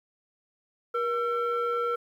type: tone pair together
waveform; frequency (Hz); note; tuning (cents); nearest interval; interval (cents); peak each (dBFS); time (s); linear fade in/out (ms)
sine; 476.4 / 1347.5; A#4 / E6; +38 / +38; octave + tritone; 1800; -26; 0.94-1.96; 10
effects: tanh soft clip ceiling -22 dBFS + 10-bit